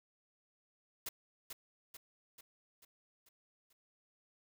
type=noise with echo; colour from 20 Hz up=white; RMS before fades=-41 dBFS; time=1.06-1.09 s; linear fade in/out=5 ms; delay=440 ms; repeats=6; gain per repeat=-5 dB; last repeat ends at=3.73 s; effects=none